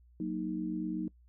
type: chord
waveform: sine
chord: D# minor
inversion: first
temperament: equal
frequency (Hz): 185 / 233.1 / 311.1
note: F#3 / A#3 / D#4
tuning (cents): 0 / 0 / 0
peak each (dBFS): -37 / -39 / -35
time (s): 0.2-1.08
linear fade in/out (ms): 2
effects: noise-tail reverb RT60 0.1 s tail -23 dB re dry + added 60 Hz sine -58 dBFS peak until 1.28 s